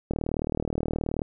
click train, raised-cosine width 2 ms, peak -14 dBFS, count 44, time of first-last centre 0.11-1.218 s, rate 38.8 Hz, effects none

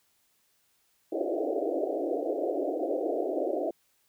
pink band-pass noise, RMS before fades -30 dBFS, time 1.12-3.71 s, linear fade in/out 5 ms, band 290 to 710 Hz, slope 96 dB/octave, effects white hiss -70 dBFS RMS until 4.08 s

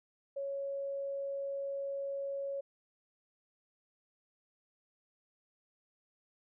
sine tone, 554.4 Hz, C#5, in tune, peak -35 dBFS, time 0.36-2.61 s, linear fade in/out 10 ms, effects none

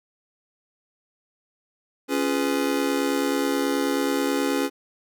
square chord, C# dominant seventh, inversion none, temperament just, 277.2 / 346.5 / 415.8 / 498.9 Hz, C#4 / E#4 / G#4 / B4, 0 / -14 / +2 / +17 cents, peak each -25 / -30 / -29 / -30 dBFS, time 2.08-4.7 s, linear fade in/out 50 ms, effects none

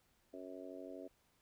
harmonic tone, 92.5 Hz, F#2, in tune, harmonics 3 / 4 / 5 / 6 / 7, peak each -51 / -53 / -55 / -54 / -53 dBFS, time 0.33-1.08 s, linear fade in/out 10 ms, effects pink hiss -75 dBFS RMS until 1.41 s

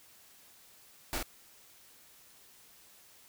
pink noise with echo, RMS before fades -34 dBFS, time 1.13-1.18 s, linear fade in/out 0 ms, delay 47 ms, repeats 1, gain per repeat -3 dB, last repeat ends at 1.227 s, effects white hiss -59 dBFS RMS until 3.28 s

